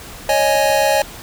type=chord; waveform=square; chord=C# suspended second; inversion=none; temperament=equal; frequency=554.4 / 622.3 / 830.6 Hz; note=C#5 / D#5 / G#5; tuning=0 / 0 / 0 cents; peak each=-18 dBFS; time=0.29-1.02 s; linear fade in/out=2 ms; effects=pink hiss -35 dBFS RMS until 1.22 s